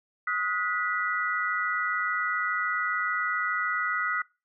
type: tone cluster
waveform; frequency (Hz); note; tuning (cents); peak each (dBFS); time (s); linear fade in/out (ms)
sine; 1261 / 1454 / 1966; D#6 / F#6 / B6; +23 / -31 / -8; -30; 0.27-4.22; 5
effects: noise-tail reverb RT60 0.3 s tail -23 dB re dry